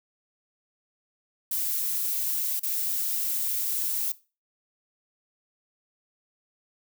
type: noise with dropouts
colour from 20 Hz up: violet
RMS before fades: -28 dBFS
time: 1.51-4.12 s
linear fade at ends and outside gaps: 5 ms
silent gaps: 2.596-2.631 s
effects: noise-tail reverb RT60 0.3 s tail -18 dB re dry